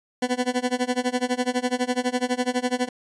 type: tone with tremolo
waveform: 20% pulse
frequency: 249.5 Hz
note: B3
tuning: 18 cents sharp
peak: -14 dBFS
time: 0.22-2.89 s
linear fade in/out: 5 ms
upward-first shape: sine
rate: 12 Hz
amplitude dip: 95%
effects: resampled to 22050 Hz